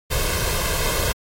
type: noise with comb filter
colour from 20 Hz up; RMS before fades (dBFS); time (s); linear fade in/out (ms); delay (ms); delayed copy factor
pink; -22; 0.1-1.13; 20; 1.9; +0.7
effects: AAC 48 kbps